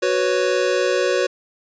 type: chord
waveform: square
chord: F# suspended fourth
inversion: none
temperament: equal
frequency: 370 / 493.9 / 554.4 Hz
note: F#4 / B4 / C#5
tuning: 0 / 0 / 0 cents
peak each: -22 dBFS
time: 0.02-1.27 s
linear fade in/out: 10 ms
effects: resampled to 16000 Hz